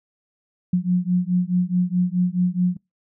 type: beating tone pair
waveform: sine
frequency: 177.4 / 182.1 Hz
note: F3 / F#3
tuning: +27 / -27 cents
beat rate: 4.7 Hz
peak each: -20 dBFS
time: 0.73-2.77 s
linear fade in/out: 5 ms
effects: noise-tail reverb RT60 0.2 s tail -23 dB re dry